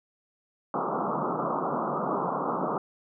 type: band-pass noise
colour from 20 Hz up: white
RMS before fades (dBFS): -29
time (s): 0.74-2.78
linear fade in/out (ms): 2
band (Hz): 140 to 1300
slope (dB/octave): 96
effects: none